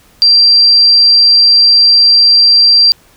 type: tone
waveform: sine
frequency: 4719 Hz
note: D8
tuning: 7 cents sharp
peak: -3 dBFS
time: 0.22-2.92 s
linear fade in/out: 0 ms
effects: pink hiss -46 dBFS RMS until 3.16 s